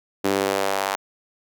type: tone with high-pass filter sweep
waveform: sawtooth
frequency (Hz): 97.9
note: G2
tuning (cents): -2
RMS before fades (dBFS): -23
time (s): 0.24-0.96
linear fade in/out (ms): 10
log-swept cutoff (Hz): 320 to 860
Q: 1.7
effects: none